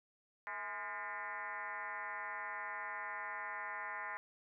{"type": "tone with frequency modulation", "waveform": "sine", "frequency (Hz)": 1419, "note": "F6", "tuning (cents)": 27, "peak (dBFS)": -40, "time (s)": [0.47, 4.17], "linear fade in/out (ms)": 0, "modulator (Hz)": 194, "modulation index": 3.3, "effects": []}